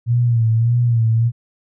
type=tone with vibrato; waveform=sine; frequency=116.6 Hz; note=A#2; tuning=1 cent sharp; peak=-12 dBFS; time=0.06-1.32 s; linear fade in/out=50 ms; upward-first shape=sine; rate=1.7 Hz; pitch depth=67 cents each way; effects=none